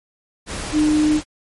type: tone in noise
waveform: sine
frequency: 304 Hz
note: D#4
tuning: 40 cents flat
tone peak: -13 dBFS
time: 0.72-1.21 s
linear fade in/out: 50 ms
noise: pink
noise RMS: -28 dBFS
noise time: 0.46-1.24 s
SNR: +12 dB
effects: MP3 48 kbps